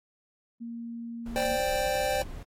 sine tone, 233.1 Hz, A#3, in tune, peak -35 dBFS, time 0.6-1.57 s, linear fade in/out 20 ms
brown noise, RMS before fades -40 dBFS, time 1.26-2.43 s, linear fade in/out 2 ms
square chord, C suspended second, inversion none, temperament just, 523.3 / 588.7 / 784.9 Hz, C5 / D5 / G5, 0 / +4 / +2 cents, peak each -31 dBFS, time 1.36-2.22 s, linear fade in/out 0 ms
effects AAC 48 kbps

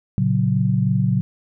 sine chord, F# major, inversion first, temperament just, 115.62 / 138.75 / 185 Hz, A#2 / C#3 / F#3, -14 / +2 / 0 cents, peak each -20 dBFS, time 0.18-1.21 s, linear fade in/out 0 ms, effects none

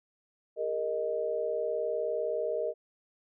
sine chord, Ab suspended second, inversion none, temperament equal with one note detuned, 406.5 / 466.2 / 622.3 Hz, Ab4 / Bb4 / Eb5, -37 / 0 / 0 cents, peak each -37 / -32 / -32 dBFS, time 0.56-2.74 s, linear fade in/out 50 ms, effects none

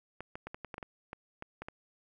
clicks, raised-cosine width 0.5 ms, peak -26 dBFS, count 12, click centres 0.206 / 0.355 / 0.47 / 0.545 / 0.647 / 0.742 / 0.781 / 0.828 / 1.131 / 1.424 / 1.62 / 1.685 s, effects 11-bit

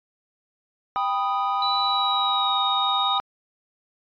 triangle chord, G augmented, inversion none, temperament equal with one note detuned, 790.4 / 987.8 / 1244.5 Hz, G5 / B5 / D#6, +14 / 0 / 0 cents, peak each -24 / -26 / -23 dBFS, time 0.96-3.2 s, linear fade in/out 0 ms
sine tone with pitch glide, 3951 to 3751 Hz, B7 to A#7, 0 to +10 cents, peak -24 dBFS, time 1.62-3.18 s, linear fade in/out 2 ms, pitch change -90 cents, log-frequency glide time 1.8-2.61 s
effects resampled to 11025 Hz

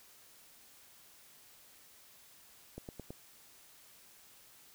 click train, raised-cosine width 2 ms, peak -30 dBFS, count 4, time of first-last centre 2.78-3.105 s, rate 9.22 Hz, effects white hiss -60 dBFS RMS until 4.74 s

